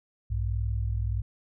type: tone pair together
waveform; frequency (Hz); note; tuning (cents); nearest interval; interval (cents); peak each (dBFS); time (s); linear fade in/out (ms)
sine; 61.1 / 102.43; B1 / G#2; -18 / -23; major sixth; 895; -28 / -29; 0.3-1.22; 10
effects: none